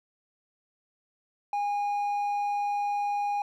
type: tone with hard clipping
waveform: sine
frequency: 818 Hz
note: G#5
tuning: 26 cents flat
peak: -27 dBFS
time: 1.53-3.42 s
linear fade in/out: 2 ms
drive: 3 dB
effects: none

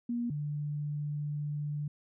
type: tone pair in turn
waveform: sine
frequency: 238.3 / 147.51 Hz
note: A#3 / D3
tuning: +38 / +8 cents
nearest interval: minor sixth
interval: 830 cents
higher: first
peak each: -30 / -32 dBFS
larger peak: first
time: 0.09-0.3 / 0.3-1.88 s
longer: second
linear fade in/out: 5 ms
effects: none

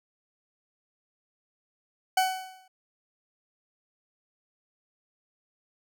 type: tone with exponential decay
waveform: 40% pulse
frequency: 751 Hz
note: F#5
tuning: 26 cents sharp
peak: -18 dBFS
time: 2.17-2.68 s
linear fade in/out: 5 ms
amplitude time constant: 110 ms
effects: none

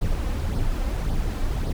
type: noise with flanger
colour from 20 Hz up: brown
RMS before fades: -24 dBFS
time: 0.01-1.73 s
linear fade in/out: 10 ms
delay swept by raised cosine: 0.2 to 3.9 ms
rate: 1.8 Hz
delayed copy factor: +0.55
effects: none

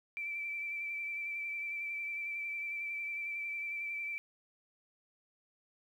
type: tone with vibrato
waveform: sine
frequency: 2332 Hz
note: D7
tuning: 13 cents flat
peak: -36 dBFS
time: 0.17-4.18 s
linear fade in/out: 0 ms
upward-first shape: sine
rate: 11 Hz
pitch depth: 22 cents each way
effects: 11-bit

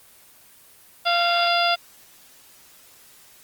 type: harmonic tone with a mistuned harmonic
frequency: 691 Hz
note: F5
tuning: 19 cents flat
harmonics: 1 / 2 / 3 / 4 / 5 / 6 / 7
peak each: -21 / -24 / -31 / -26 / -26 / -36 / -27 dBFS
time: 1.05-1.76 s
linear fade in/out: 20 ms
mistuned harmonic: 3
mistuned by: +28 cents
effects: white hiss -51 dBFS RMS until 3.43 s + Opus 24 kbps

